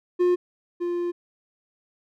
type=tone pair in turn; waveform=triangle; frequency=356.7 / 349.2 Hz; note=F4 / F4; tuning=+37 / 0 cents; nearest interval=unison; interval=37 cents; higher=first; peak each=-15 / -22 dBFS; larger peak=first; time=0.19-0.36 / 0.8-1.12 s; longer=second; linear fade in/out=20 ms; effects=none